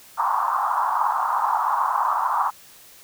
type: band-pass noise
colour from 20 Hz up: pink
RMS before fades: -22 dBFS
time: 0.17-2.51 s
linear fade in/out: 20 ms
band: 850 to 1200 Hz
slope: 48 dB/octave
effects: white hiss -48 dBFS RMS until 3.03 s